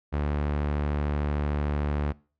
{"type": "tone", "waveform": "sawtooth", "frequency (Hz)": 73.3, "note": "D2", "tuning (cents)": -3, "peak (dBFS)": -21, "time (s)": [0.12, 2.13], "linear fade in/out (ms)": 20, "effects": ["noise-tail reverb RT60 0.4 s tail -23 dB re dry", "low-pass 2000 Hz 12 dB/octave"]}